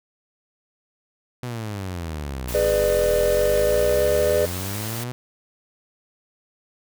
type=exponential two-way sweep; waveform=sawtooth; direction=down then up; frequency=126.4 to 39.69 to 126.4 Hz; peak=-24 dBFS; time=1.43-5.12 s; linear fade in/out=0 ms; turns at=3.13 s
type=noise; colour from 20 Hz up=white; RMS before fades=-33 dBFS; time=2.48-5.04 s; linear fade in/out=5 ms
type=chord; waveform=triangle; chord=G# diminished; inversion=none; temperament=just; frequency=415.3 / 498.4 / 598 Hz; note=G#4 / B4 / D5; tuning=0 / +16 / +31 cents; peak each=-22 / -20 / -18 dBFS; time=2.54-4.46 s; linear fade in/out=10 ms
effects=none